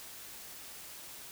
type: silence
effects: white hiss -48 dBFS RMS until 1.31 s